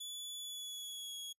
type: tone with pitch glide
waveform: sawtooth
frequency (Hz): 3440 to 3334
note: A7 to G#7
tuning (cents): -40 to +6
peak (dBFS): -40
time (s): 0-1.33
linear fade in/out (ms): 10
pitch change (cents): -54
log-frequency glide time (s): 0.38-1.17
effects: noise-tail reverb RT60 0.1 s tail -26 dB re dry + resampled to 32000 Hz